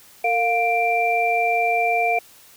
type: tone cluster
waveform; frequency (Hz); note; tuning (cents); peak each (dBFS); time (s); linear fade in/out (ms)
sine; 456.3 / 704 / 2359; A#4 / F5 / D7; -37 / +14 / +7; -26 / -19 / -22; 0.24-2.19; 5
effects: white hiss -49 dBFS RMS until 2.56 s